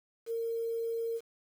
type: tone with quantisation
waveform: sine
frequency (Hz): 459.3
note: A#4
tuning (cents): -26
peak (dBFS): -31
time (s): 0.26-1.21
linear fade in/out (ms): 50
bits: 9
effects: none